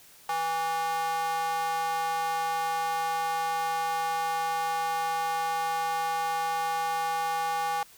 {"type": "tone with high-pass filter", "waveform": "square", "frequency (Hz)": 163.5, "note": "E3", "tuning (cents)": -14, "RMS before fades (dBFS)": -29, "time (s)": [0.29, 7.83], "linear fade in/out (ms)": 2, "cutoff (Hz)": 890, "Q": 5.8, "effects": ["white hiss -54 dBFS RMS until 7.97 s"]}